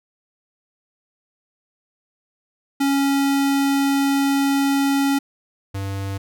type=tone pair in turn; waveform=square; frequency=277.2 / 98 Hz; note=C#4 / G2; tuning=0 / 0 cents; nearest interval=octave + tritone; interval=1800 cents; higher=first; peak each=-17 / -25 dBFS; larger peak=first; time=2.8-5.19 / 5.74-6.18 s; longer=first; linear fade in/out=10 ms; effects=none